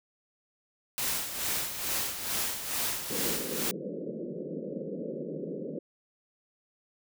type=noise with tremolo; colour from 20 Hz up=white; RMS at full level=-30 dBFS; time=0.98-3.71 s; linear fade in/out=0 ms; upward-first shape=sine; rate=2.3 Hz; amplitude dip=60%
type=band-pass noise; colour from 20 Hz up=white; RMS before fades=-37 dBFS; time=3.1-5.79 s; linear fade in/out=5 ms; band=150 to 560 Hz; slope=96 dB/octave
effects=none